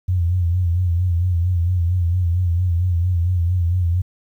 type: tone with vibrato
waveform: sine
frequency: 88 Hz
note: F2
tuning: 14 cents sharp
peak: -15 dBFS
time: 0.08-4.02 s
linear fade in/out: 10 ms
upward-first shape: sine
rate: 4.4 Hz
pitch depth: 77 cents each way
effects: 9-bit